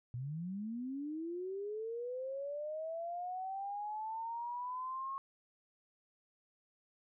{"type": "linear sweep", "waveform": "sine", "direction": "up", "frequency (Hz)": [116.54, 1092], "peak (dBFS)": -38, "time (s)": [0.14, 5.18], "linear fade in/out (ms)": 0, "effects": []}